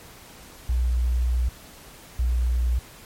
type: tone pair in turn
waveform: sine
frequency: 61 / 60.65 Hz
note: B1 / B1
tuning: -21 / -31 cents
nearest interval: unison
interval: 10 cents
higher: first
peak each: -19 dBFS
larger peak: neither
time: 0.69-1.49 / 2.19-2.79 s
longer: first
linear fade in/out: 5 ms
effects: pink hiss -46 dBFS RMS until 3.05 s + MP3 64 kbps